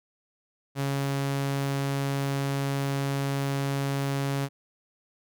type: tone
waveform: sawtooth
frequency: 138.59 Hz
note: C#3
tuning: in tune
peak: -22 dBFS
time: 0.75-4.49 s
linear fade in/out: 50 ms
effects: none